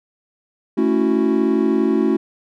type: chord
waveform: triangle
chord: F# minor seventh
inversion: first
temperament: equal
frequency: 220 / 277.2 / 329.6 / 370 Hz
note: A3 / C#4 / E4 / F#4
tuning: 0 / 0 / 0 / 0 cents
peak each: -18 dBFS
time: 0.77-2.17 s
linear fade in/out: 10 ms
effects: none